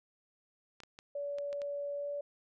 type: clicks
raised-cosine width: 0.2 ms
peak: -32 dBFS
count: 6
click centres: 0.803 / 0.835 / 0.989 / 1.385 / 1.529 / 1.618 s
type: tone with pitch glide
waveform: sine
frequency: 572 to 575.6 Hz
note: D5 to D5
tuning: -46 to -35 cents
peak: -35 dBFS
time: 1.15-2.21 s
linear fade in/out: 5 ms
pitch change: +11 cents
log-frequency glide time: 1.95-2.09 s
effects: none